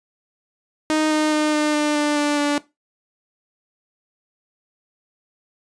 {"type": "tone with pitch steps", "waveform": "sawtooth", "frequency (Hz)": [310, 307.1, 304.3, 301.5, 298.7, 296, 293.3, 290.6], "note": ["D#4", "D#4", "D#4", "D4", "D4", "D4", "D4", "D4"], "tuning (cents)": [-6, -23, -38, 46, 29, 14, -2, -18], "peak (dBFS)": -13, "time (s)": [0.9, 2.58], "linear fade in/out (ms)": 0, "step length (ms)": 210, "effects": ["noise-tail reverb RT60 0.2 s tail -17 dB re dry", "resampled to 22050 Hz"]}